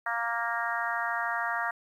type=harmonic tone; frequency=233.1 Hz; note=A#3; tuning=in tune; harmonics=3 / 4 / 5 / 6 / 7 / 8; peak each=-35 / -35 / -35 / -35 / -35 / -35 dBFS; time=0.06-1.71 s; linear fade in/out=5 ms; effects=10-bit